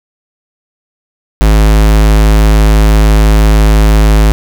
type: tone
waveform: square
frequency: 53 Hz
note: G#1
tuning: 36 cents sharp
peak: -4 dBFS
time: 1.41-4.32 s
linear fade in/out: 0 ms
effects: none